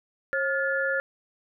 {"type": "tone cluster", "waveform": "sine", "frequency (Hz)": [540, 1417, 1726], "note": ["C#5", "F6", "A6"], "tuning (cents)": [-45, 25, -34], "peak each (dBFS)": -28, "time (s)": [0.33, 1], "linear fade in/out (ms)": 0, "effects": []}